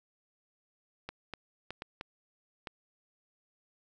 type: clicks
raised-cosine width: 0.3 ms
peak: -23 dBFS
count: 6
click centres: 1.09 / 1.337 / 1.706 / 1.821 / 2.011 / 2.672 s
effects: none